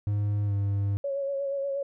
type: tone with pitch glide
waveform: triangle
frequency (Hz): 103 to 100.18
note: G#2 to G2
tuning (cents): -14 to +38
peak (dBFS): -22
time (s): 0.07-0.97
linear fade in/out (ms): 0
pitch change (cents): -48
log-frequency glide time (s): 0.45-0.53
type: tone with vibrato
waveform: sine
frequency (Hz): 554.4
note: C#5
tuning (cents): 0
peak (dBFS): -27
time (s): 1.04-1.83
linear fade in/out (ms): 5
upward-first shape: sine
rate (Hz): 8.4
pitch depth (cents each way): 28
effects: none